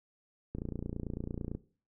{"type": "click train", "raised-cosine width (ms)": 3, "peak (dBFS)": -24, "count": 30, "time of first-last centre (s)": [0.55, 1.55], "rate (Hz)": 29, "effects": ["noise-tail reverb RT60 0.4 s tail -17 dB re dry"]}